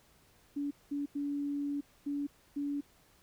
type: tone bursts at uneven times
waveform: sine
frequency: 286 Hz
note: D4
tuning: 46 cents flat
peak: -32 dBFS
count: 5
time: 0.56-0.71 / 0.91-1.06 / 1.15-1.81 / 2.06-2.27 / 2.56-2.81 s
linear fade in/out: 10 ms
effects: pink hiss -65 dBFS RMS until 3.22 s